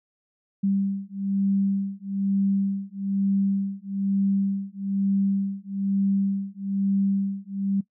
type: beating tone pair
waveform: sine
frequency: 196 / 197.1 Hz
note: G3 / G3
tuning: 0 / +10 cents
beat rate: 1.1 Hz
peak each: -25 dBFS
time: 0.63-7.81 s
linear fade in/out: 10 ms
effects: noise-tail reverb RT60 0.1 s tail -19 dB re dry